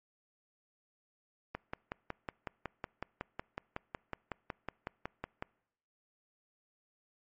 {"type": "click train", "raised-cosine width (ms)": 0.5, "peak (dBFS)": -22, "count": 22, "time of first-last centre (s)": [1.55, 5.425], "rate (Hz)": 5.42, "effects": ["noise-tail reverb RT60 0.8 s tail -25 dB re dry", "MP3 32 kbps"]}